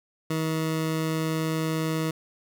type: tone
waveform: 20% pulse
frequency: 159.4 Hz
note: D#3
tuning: 42 cents sharp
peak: -20 dBFS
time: 0.3-2.11 s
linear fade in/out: 5 ms
effects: none